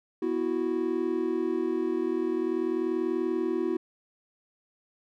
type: chord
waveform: triangle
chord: B suspended fourth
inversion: none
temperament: equal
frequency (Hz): 246.9 / 329.6 / 370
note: B3 / E4 / F#4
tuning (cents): 0 / 0 / 0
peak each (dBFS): -32 / -27 / -27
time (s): 0.22-3.77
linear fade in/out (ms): 5
effects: none